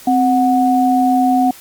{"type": "tone pair together", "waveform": "sine", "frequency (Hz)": [260.1, 735.7], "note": ["C4", "F#5"], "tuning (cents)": [-10, -10], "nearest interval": "octave + tritone", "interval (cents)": 1800, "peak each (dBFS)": -13, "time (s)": [0.07, 1.51], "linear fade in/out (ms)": 5, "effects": ["white hiss -39 dBFS RMS until 1.6 s", "Opus 48 kbps"]}